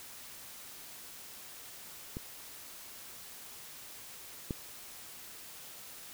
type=clicks; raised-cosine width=3 ms; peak=-25 / -21 dBFS; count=2; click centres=2.169 / 4.508 s; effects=white hiss -49 dBFS RMS until 6.13 s